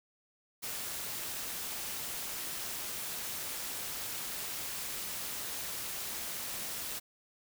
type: noise with amplitude modulation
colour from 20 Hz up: white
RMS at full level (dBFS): -37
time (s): 0.62-7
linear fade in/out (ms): 20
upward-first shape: sine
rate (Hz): 254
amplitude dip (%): 45
effects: none